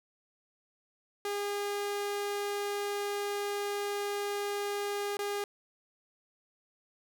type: tone with dropouts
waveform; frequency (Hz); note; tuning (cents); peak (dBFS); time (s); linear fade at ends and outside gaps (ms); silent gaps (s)
sawtooth; 407; G#4; -35; -28; 1.25-5.44; 2; 5.17-5.19
effects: none

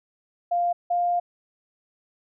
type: tone pair in turn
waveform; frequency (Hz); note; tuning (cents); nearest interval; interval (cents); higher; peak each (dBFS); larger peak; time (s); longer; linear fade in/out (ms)
sine; 698.5 / 702.2; F5 / F5; 0 / +9; unison; 9; second; -20; neither; 0.51-0.73 / 0.9-1.2; second; 10
effects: none

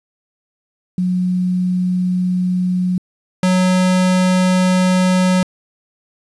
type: tone pair in turn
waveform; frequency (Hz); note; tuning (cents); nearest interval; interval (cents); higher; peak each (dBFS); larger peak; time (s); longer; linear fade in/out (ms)
sine / square; 181.7 / 184.13; F#3 / F#3; -31 / -8; unison; 23; second; -14 / -12; second; 0.98-2.98 / 3.43-5.43; neither; 2
effects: resampled to 24000 Hz + 8-bit

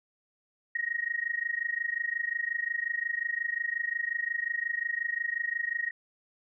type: tone with amplitude modulation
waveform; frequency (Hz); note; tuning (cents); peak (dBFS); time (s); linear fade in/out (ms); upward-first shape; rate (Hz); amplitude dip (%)
sine; 1880; A#6; +14; -25; 0.75-5.91; 5; sine; 25.6; 90
effects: none

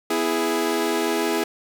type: chord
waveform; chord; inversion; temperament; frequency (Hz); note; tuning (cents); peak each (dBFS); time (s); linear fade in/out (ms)
sawtooth; E major; second; equal with one note detuned; 249.1 / 329.6 / 415.3; B3 / E4 / G#4; +15 / 0 / 0; -25 / -20 / -20; 0.1-1.44; 5
effects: none

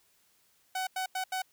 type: tone bursts at uneven times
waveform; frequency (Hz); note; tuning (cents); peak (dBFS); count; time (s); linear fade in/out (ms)
sawtooth; 750; F#5; +23; -27; 4; 0.75-0.87 / 0.96-1.06 / 1.15-1.24 / 1.32-1.42; 5
effects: white hiss -68 dBFS RMS until 1.52 s

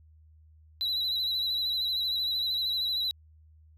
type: tone with vibrato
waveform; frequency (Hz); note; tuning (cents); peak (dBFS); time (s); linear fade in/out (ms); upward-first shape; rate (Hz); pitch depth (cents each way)
sine; 3951; B7; 0; -24; 0.81-3.11; 0; sine; 13; 48
effects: tanh soft clip ceiling -26 dBFS + added 78 Hz sine -54 dBFS peak until 3.77 s

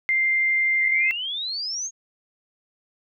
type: tone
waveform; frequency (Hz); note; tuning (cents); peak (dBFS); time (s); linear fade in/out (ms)
sine; 2096; C7; +2; -18; 0.09-1.11; 0
type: exponential sweep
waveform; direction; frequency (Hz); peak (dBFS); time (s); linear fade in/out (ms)
sine; up; 1869 to 6670; -26; 0.8-1.91; 50
effects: none

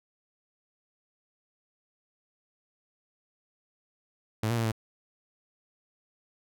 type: tone with pitch steps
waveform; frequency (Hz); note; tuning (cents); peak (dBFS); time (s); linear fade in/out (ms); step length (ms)
sawtooth; 109.3 / 118 / 114.3 / 111.4; A2 / A#2 / A#2 / A2; -11 / +22 / -34 / +22; -22; 4.43-4.718; 5; 72
effects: none

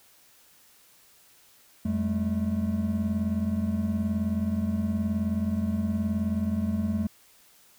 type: tone cluster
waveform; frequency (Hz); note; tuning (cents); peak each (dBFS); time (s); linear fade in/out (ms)
triangle; 87.8 / 197.8 / 216.8; F2 / G3 / A3; +10 / +16 / -25; -29 / -29 / -25; 1.85-7.07; 5
effects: white hiss -58 dBFS RMS until 7.78 s

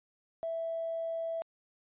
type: tone with tanh clipping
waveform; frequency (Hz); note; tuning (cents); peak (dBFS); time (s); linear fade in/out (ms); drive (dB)
triangle; 659.3; E5; 0; -32; 0.43-1.42; 0; 2
effects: resampled to 8000 Hz

